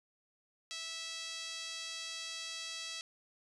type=tone with band-pass filter; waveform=5% pulse; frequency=655 Hz; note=E5; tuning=11 cents flat; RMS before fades=-43 dBFS; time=0.71-3.01 s; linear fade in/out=0 ms; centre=3900 Hz; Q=1; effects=resampled to 32000 Hz